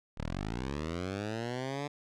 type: linear sweep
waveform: 10% pulse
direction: up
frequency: 34 to 146.83 Hz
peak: -26 dBFS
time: 0.17-1.88 s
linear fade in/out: 10 ms
effects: low-pass 6000 Hz 12 dB/octave